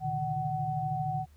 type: tone cluster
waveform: sine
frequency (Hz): 118.2 / 140 / 152.9 / 751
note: A#2 / C#3 / D#3 / F#5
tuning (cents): +24 / +18 / -30 / +26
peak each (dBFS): -39 / -38 / -35 / -31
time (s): 0-1.26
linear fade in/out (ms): 50
effects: added 74 Hz sine -54 dBFS peak until 1.36 s + pink hiss -67 dBFS RMS until 1.36 s